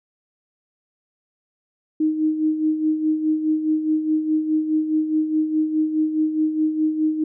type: tone with tremolo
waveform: sine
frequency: 311.1 Hz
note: D#4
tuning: in tune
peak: -15 dBFS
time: 2-7.24 s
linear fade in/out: 5 ms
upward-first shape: sine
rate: 4.8 Hz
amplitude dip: 60%
effects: none